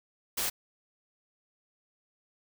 white noise, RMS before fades -31 dBFS, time 0.37-0.5 s, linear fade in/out 10 ms, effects none

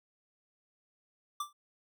square tone with exponential decay, 1174.7 Hz, D6, in tune, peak -31 dBFS, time 1.4-1.53 s, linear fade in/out 5 ms, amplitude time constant 28 ms, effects none

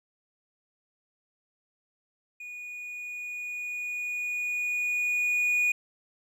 triangle tone with level ramp, 2457 Hz, D#7, 22 cents flat, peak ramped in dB -37 to -20 dBFS, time 2.4-5.72 s, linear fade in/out 5 ms, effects none

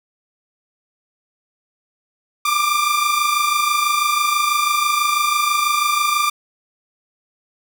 sawtooth tone pair together, 1174.7 / 1200.8 Hz, D6 / D6, 0 / +38 cents, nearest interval unison, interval 38 cents, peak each -15 dBFS, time 2.45-6.3 s, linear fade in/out 5 ms, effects none

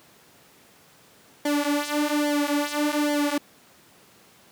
sawtooth tone with flanger, 293.4 Hz, D4, 2 cents flat, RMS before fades -24 dBFS, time 1.45-3.38 s, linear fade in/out 5 ms, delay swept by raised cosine 0.76 to 6.76 ms, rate 1.2 Hz, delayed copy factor -0.9, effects pink hiss -54 dBFS RMS until 4.51 s + high-pass 150 Hz 12 dB/octave

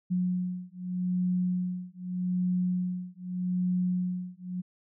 sine beating tone pair, 180.6 / 181.42 Hz, F#3 / F#3, -42 / -34 cents, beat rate 0.82 Hz, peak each -30 dBFS, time 0.1-4.62 s, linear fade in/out 20 ms, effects none

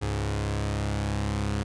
sawtooth tone pair together, 69.01 / 103.4 Hz, C#2 / G#2, -7 / -7 cents, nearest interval perfect fifth, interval 700 cents, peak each -26 / -24 dBFS, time 0.01-1.64 s, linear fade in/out 20 ms, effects resampled to 22050 Hz

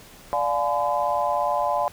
sine chord, D diminished seventh, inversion none, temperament just, 587.3 / 704.8 / 845.8 / 1014.9 Hz, D5 / F5 / Ab5 / Cb6, 0 / +16 / +31 / +47 cents, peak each -26 dBFS, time 0.33-1.88 s, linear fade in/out 0 ms, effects pink hiss -47 dBFS RMS until 1.92 s

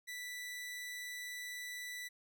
sawtooth tone, 1974 Hz, B6, 1 cent flat, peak -39 dBFS, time 0.07-2.09 s, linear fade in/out 20 ms, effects none

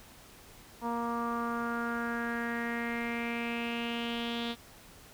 sawtooth tone with low-pass filter sweep, 234.7 Hz, A#3, 12 cents sharp, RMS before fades -34 dBFS, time 0.81-4.56 s, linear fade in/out 50 ms, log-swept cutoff 1000 to 3600 Hz, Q 5.2, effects pink hiss -54 dBFS RMS until 5.13 s

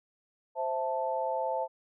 sine chord, A minor, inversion first, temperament equal, 523.3 / 659.3 / 880 Hz, C5 / E5 / A5, 0 / 0 / 0 cents, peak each -33 / -34 / -32 dBFS, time 0.55-1.68 s, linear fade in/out 50 ms, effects none

